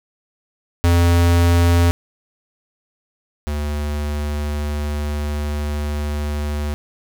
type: tone pair in turn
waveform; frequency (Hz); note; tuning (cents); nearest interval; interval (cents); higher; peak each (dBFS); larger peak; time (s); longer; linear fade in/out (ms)
square; 86 / 73.9; F2 / D2; -26 / +11; minor third; 263; first; -12 / -21; first; 0.84-1.91 / 3.47-6.74; second; 0
effects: none